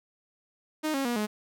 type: tone with pitch steps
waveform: sawtooth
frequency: 309.5 / 272.6 / 240 / 211.4 Hz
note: D#4 / C#4 / B3 / G#3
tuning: -9 / -29 / -49 / +31 cents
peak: -23 dBFS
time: 0.83-1.27 s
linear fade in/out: 20 ms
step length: 110 ms
effects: none